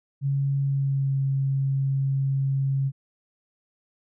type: tone with pitch glide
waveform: sine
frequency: 138.59 to 136.21 Hz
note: C#3 to C#3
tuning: 0 to -30 cents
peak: -21 dBFS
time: 0.21-2.92 s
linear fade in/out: 50 ms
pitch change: -30 cents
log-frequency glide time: 0.6-1.17 s
effects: none